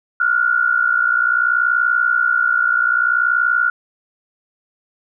sine tone pair together, 1396.9 / 1457.5 Hz, F6 / F#6, 0 / -26 cents, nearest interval minor second, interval 74 cents, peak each -16 dBFS, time 0.2-3.7 s, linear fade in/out 5 ms, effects none

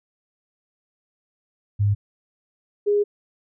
sine tone pair in turn, 102.2 / 411.4 Hz, G#2 / G#4, -27 / -16 cents, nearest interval 2 octaves, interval 2411 cents, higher second, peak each -16 dBFS, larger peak neither, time 1.79-1.95 / 2.86-3.04 s, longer second, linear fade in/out 20 ms, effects none

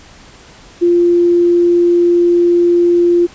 sine tone, 347.4 Hz, F4, 9 cents flat, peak -7 dBFS, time 0.81-3.27 s, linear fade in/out 20 ms, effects pink hiss -40 dBFS RMS until 3.34 s + resampled to 16000 Hz

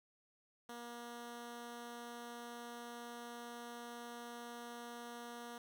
10% pulse tone, 237.9 Hz, A#3, 35 cents sharp, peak -39 dBFS, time 0.69-5.58 s, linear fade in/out 2 ms, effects none

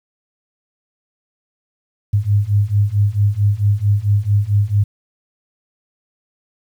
sine beating tone pair, 100.1 / 104.6 Hz, G2 / G#2, +37 / +13 cents, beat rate 4.5 Hz, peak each -16 / -15 dBFS, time 2.13-4.84 s, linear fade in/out 10 ms, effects 8-bit

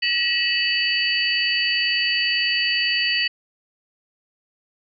sine tone cluster, 1920 / 2612 / 2952 / 4550 Hz, B6 / E7 / F#7 / C#8, -49 / -17 / -5 / +44 cents, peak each -24 dBFS, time 0.02-3.28 s, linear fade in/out 10 ms, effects none

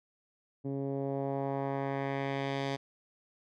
10% pulse tone with low-pass filter sweep, 137.6 Hz, C#3, 12 cents flat, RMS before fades -34 dBFS, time 0.64-2.77 s, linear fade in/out 20 ms, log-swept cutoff 320 to 4600 Hz, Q 1.2, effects none

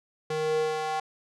square tone with high-pass filter sweep, 155.56 Hz, D#3, in tune, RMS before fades -28 dBFS, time 0.3-1 s, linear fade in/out 5 ms, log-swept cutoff 330 to 780 Hz, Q 3.8, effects low-pass 7000 Hz 12 dB/octave

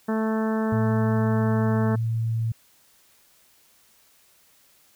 harmonic tone, 220 Hz, A3, in tune, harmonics 1 / 2 / 3 / 4 / 5 / 6 / 7 / 8, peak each -23 / -29 / -33 / -35 / -37 / -39 / -40 / -41 dBFS, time 0.08-1.96 s, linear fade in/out 10 ms
sine tone with pitch glide, 114.1 to 113.44 Hz, A#2 to A#2, -37 to -47 cents, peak -22 dBFS, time 0.72-2.52 s, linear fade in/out 5 ms, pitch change -10 cents, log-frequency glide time 1.47-2.26 s
effects white hiss -59 dBFS RMS until 4.95 s

